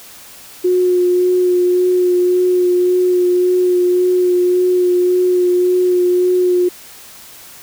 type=tone with vibrato; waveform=sine; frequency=360.6 Hz; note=F#4; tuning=45 cents flat; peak=-10 dBFS; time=0.64-6.69 s; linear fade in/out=10 ms; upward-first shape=sine; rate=1.8 Hz; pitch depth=15 cents each way; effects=white hiss -38 dBFS RMS until 7.62 s